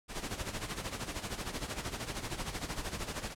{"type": "noise with tremolo", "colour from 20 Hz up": "pink", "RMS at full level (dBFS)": -36, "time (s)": [0.08, 3.35], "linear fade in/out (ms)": 50, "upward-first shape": "sine", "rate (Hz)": 13, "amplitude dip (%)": 70, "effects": ["low-pass 10000 Hz 12 dB/octave"]}